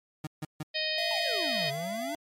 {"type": "tone bursts", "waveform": "30% pulse", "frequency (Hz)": 153.6, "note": "D#3", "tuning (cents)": -22, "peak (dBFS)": -30, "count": 3, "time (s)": [0.24, 0.63], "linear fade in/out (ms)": 5, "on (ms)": 30, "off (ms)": 150}
{"type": "harmonic tone", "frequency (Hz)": 622.3, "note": "D#5", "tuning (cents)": 0, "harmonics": [1, 3, 4, 5, 6, 7, 8], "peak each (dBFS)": [-36, -36, -36, -36, -36, -36, -36], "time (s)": [0.74, 1.71], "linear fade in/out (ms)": 20}
{"type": "tone", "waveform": "square", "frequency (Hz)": 677, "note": "E5", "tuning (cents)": 46, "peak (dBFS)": -34, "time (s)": [0.98, 2.15], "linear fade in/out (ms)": 2}
{"type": "exponential two-way sweep", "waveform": "square", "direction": "down then up", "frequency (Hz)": [932.3, 136.3, 312.9], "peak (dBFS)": -37, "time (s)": [1.11, 2.15], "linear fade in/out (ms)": 0, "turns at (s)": 1.7}
{"effects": ["MP3 64 kbps"]}